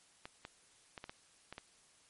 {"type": "clicks", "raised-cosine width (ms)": 0.3, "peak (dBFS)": -29, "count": 7, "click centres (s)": [0.255, 0.451, 0.978, 1.041, 1.095, 1.526, 1.581], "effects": ["white hiss -66 dBFS RMS until 2.09 s", "MP3 48 kbps"]}